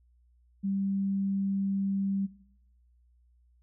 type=tone; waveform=sine; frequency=196 Hz; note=G3; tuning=in tune; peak=-27 dBFS; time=0.63-2.27 s; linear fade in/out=20 ms; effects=noise-tail reverb RT60 0.8 s tail -20 dB re dry + added 60 Hz sine -61 dBFS peak until 3.62 s

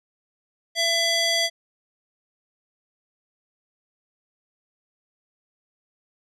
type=tone with band-pass filter; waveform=square; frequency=670 Hz; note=E5; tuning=28 cents sharp; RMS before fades=-22 dBFS; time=0.75-1.5 s; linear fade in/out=50 ms; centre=4100 Hz; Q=1.4; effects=resampled to 32000 Hz

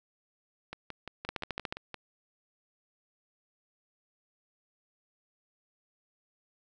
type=two click trains; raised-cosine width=0.3 ms; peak=-23 / -17 dBFS; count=8 / 7; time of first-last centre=0.73-1.943 / 1.29-1.725 s; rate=5.77 / 13.8 Hz; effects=none

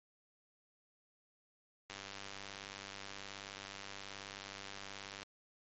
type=click train; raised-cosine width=0.2 ms; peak=-28 dBFS; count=330; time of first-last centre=1.9-5.23 s; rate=98.8 Hz; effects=MP3 32 kbps

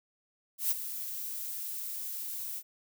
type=noise with ADSR envelope; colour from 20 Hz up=violet; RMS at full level=-27 dBFS; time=0.58-2.63 s; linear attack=130 ms; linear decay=21 ms; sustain=-11 dB; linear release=57 ms; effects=none

